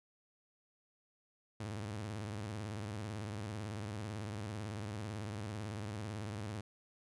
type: tone with vibrato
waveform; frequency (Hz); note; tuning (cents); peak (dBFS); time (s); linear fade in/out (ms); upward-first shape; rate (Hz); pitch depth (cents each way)
sawtooth; 104.7; G#2; +15; -36; 1.6-6.61; 5; square; 18; 120
effects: resampled to 24000 Hz